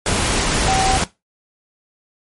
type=tone in noise; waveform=sine; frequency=766 Hz; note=G5; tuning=40 cents flat; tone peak=-16 dBFS; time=0.68-0.97 s; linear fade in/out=2 ms; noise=pink; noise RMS=-18 dBFS; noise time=0.06-1.04 s; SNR=-1 dB; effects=noise-tail reverb RT60 0.2 s tail -17 dB re dry + MP3 48 kbps